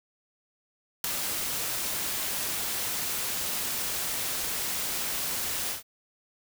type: noise with ADSR envelope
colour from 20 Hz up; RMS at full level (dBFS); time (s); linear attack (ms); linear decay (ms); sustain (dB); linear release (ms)
white; -23; 1.04-5.83; 4; 4; -8; 130
effects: none